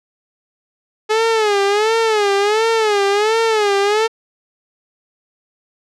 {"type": "tone with vibrato", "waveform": "sawtooth", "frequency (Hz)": 425, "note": "G#4", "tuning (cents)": 40, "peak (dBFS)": -9, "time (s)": [1.09, 4.08], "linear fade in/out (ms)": 20, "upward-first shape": "sine", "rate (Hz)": 1.4, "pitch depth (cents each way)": 120, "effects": ["low-pass 6000 Hz 12 dB/octave"]}